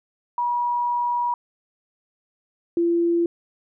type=tone pair in turn; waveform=sine; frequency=964 / 340.8 Hz; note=B5 / F4; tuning=-42 / -42 cents; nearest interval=octave + tritone; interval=1800 cents; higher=first; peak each=-20 / -17 dBFS; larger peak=second; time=0.38-1.34 / 2.77-3.26 s; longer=first; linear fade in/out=2 ms; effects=none